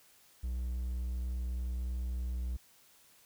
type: tone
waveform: triangle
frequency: 61.6 Hz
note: B1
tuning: 4 cents flat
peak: -31 dBFS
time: 0.43-2.57 s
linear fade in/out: 10 ms
effects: white hiss -63 dBFS RMS until 3.25 s